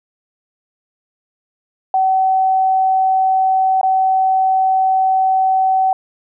sine tone with dropouts, 760 Hz, F#5, 46 cents sharp, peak -11 dBFS, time 1.94-5.93 s, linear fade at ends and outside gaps 2 ms, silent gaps 3.813-3.831 s, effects none

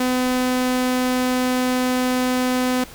sawtooth tone, 252.9 Hz, B3, 41 cents sharp, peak -14 dBFS, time 0-2.84 s, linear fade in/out 5 ms, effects pink hiss -41 dBFS RMS until 2.94 s

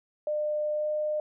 sine tone with pitch glide, 602 to 606.5 Hz, D5 to D#5, +43 to -44 cents, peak -26 dBFS, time 0.27-1.2 s, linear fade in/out 2 ms, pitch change +13 cents, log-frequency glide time 0.72-0.89 s, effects none

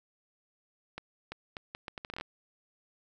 accelerating click train, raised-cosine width 0.3 ms, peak -23 dBFS, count 13, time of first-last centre 0.98-2.21 s, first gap 340 ms, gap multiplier 0.73, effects none

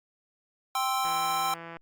square chord, C major, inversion second, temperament equal, 784 / 1046.5 / 1318.5 Hz, G5 / C6 / E6, 0 / 0 / 0 cents, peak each -30 / -32 / -32 dBFS, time 0.75-1.54 s, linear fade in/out 2 ms
click train, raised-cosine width 0.5 ms, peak -27 dBFS, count 121, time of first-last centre 1.05-1.769 s, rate 167 Hz
effects Opus 48 kbps

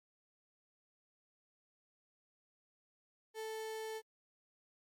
35% pulse tone, 440 Hz, A4, in tune, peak -39 dBFS, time 3.34-4.02 s, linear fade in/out 50 ms, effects MP3 64 kbps

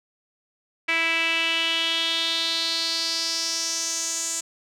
sawtooth tone with band-pass filter sweep, 329.6 Hz, E4, in tune, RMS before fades -25 dBFS, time 0.88-4.41 s, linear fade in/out 10 ms, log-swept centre 2300 to 7300 Hz, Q 4.6, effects none

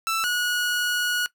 sawtooth tone pair in turn, 1327 / 1456.8 Hz, E6 / F#6, +11 / -27 cents, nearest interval major second, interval 162 cents, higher second, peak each -19 dBFS, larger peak neither, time 0.07-0.24 / 0.24-1.26 s, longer second, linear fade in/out 0 ms, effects noise-tail reverb RT60 0.1 s tail -18 dB re dry

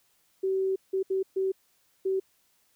sine tone bursts at uneven times, 382.3 Hz, G4, 43 cents flat, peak -24 dBFS, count 5, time 0.43-0.76 / 0.93-1.03 / 1.1-1.23 / 1.36-1.52 / 2.05-2.2 s, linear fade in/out 10 ms, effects white hiss -68 dBFS RMS until 2.75 s

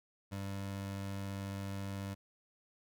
25% pulse tone, 98.4 Hz, G2, 7 cents sharp, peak -35 dBFS, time 0.31-2.15 s, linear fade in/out 20 ms, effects none

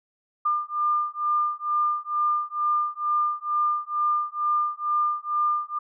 sine beating tone pair, 1200 / 1202.2 Hz, D6 / D6, +37 / +40 cents, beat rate 2.2 Hz, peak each -25 dBFS, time 0.45-5.79 s, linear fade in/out 10 ms, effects none

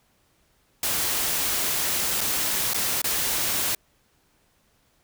white noise with dropouts, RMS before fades -25 dBFS, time 0.83-3.75 s, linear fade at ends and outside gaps 2 ms, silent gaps 2.208-2.212 / 2.735-2.744 / 3.018-3.042 s, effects pink hiss -65 dBFS RMS until 5.03 s

